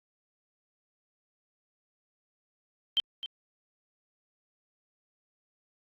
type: tone with echo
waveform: sine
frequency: 3134 Hz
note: G7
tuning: 1 cent flat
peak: -22 dBFS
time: 2.97-3 s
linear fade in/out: 0 ms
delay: 260 ms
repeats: 1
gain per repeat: -12 dB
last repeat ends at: 3.26 s
effects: Opus 48 kbps